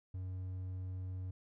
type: tone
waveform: triangle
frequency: 92.7 Hz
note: F#2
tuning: 4 cents sharp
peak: -37 dBFS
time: 0.14-1.31 s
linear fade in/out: 5 ms
effects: none